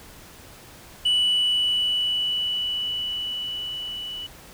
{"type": "tone with level ramp", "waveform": "sine", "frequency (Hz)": 2960, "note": "F#7", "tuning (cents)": 0, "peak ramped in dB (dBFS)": [-15, -31], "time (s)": [1.05, 4.27], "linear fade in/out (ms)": 10, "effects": ["tanh soft clip ceiling -16 dBFS", "pink hiss -46 dBFS RMS until 4.53 s"]}